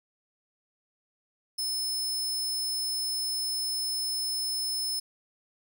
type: tone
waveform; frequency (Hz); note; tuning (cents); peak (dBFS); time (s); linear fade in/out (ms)
sawtooth; 5230; E8; -15; -26; 1.58-5; 10
effects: none